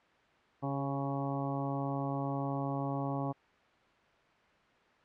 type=harmonic tone with a mistuned harmonic; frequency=138.59 Hz; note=C#3; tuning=in tune; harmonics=1 / 2 / 3 / 4 / 5 / 6 / 7 / 8; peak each=-36 / -37 / -45 / -42 / -42 / -42 / -47 / -44 dBFS; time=0.62-3.33 s; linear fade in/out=20 ms; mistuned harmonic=3; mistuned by=-31 cents; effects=white hiss -64 dBFS RMS until 5.04 s + low-pass 2000 Hz 12 dB/octave